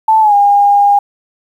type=tone with pitch glide; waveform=sine; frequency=879 to 810.7 Hz; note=A5 to G#5; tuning=-2 to -42 cents; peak=-5 dBFS; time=0.08-0.99 s; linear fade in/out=5 ms; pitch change=-140 cents; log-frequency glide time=0.21-0.34 s; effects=7-bit